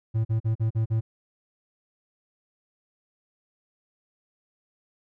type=tone bursts; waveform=triangle; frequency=111.5 Hz; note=A2; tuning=23 cents sharp; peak=-19 dBFS; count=6; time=0.14-1.01 s; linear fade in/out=20 ms; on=110 ms; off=42 ms; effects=none